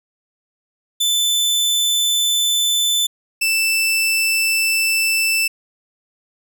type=tone pair in turn; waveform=sawtooth; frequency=3520 / 2653 Hz; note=A7 / E7; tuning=0 / +10 cents; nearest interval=perfect fourth; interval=490 cents; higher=first; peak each=-12 dBFS; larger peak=neither; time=1-3.07 / 3.41-5.48 s; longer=neither; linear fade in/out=10 ms; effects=none